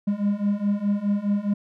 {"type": "beating tone pair", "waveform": "triangle", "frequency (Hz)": [200.9, 205.7], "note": ["G3", "G#3"], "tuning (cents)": [43, -16], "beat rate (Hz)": 4.8, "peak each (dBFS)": [-23, -21], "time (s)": [0.07, 1.54], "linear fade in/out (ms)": 10, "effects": []}